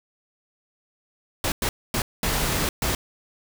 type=noise bursts at uneven times; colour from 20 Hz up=pink; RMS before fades=-24 dBFS; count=5; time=1.44-1.52 / 1.62-1.69 / 1.94-2.02 / 2.23-2.69 / 2.82-2.95 s; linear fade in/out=2 ms; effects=none